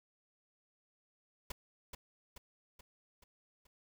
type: noise with echo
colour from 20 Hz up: pink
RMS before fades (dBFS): -41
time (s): 1.5-1.52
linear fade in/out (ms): 5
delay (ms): 430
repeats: 5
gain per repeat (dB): -5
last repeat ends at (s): 3.67
effects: none